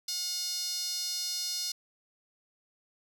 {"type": "tone with high-pass filter", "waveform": "sawtooth", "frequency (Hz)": 720, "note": "F#5", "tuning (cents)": -47, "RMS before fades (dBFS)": -34, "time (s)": [0.08, 1.72], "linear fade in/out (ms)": 5, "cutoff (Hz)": 4800, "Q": 4.3, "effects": []}